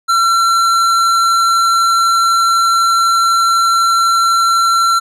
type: tone with hard clipping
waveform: sine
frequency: 1356 Hz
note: E6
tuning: 49 cents sharp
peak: -11 dBFS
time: 0.08-5 s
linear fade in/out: 20 ms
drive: 13 dB
effects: none